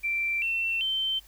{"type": "tone with pitch steps", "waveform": "sine", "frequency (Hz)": [2349, 2698, 3100], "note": ["D7", "E7", "G7"], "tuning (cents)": [0, 40, -20], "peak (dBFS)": -25, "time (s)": [0.03, 1.2], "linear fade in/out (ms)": 20, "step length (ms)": 390, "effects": ["added 50 Hz sine -54 dBFS peak until 1.27 s", "white hiss -57 dBFS RMS until 1.27 s"]}